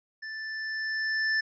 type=tone with level ramp; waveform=square; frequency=1760 Hz; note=A6; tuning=in tune; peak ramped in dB=-37 to -24 dBFS; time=0.22-1.41 s; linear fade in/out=10 ms; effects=resampled to 16000 Hz